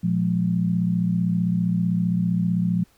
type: tone cluster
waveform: sine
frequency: 118.3 / 176.6 / 212 Hz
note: A#2 / F3 / G#3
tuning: +26 / +20 / +36 cents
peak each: -27 / -20 / -28 dBFS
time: 0.03-2.84 s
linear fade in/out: 10 ms
effects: pink hiss -60 dBFS RMS until 2.97 s